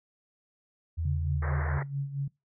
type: tone with pitch glide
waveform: sine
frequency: 82.41 to 77.78 Hz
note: E2 to D#2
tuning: 0 to 0 cents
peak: -28 dBFS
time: 0.97-1.79 s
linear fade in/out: 20 ms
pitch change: -100 cents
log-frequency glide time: 1.31-1.43 s
type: tone with tremolo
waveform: sine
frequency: 139.5 Hz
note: C#3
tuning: 11 cents sharp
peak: -27 dBFS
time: 1.05-2.28 s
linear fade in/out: 5 ms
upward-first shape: sine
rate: 4.5 Hz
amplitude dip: 70%
type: band-pass noise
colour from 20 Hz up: white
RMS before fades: -38 dBFS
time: 1.42-1.83 s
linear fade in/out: 5 ms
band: 330 to 2000 Hz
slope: 96 dB/octave
effects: noise-tail reverb RT60 0.2 s tail -23 dB re dry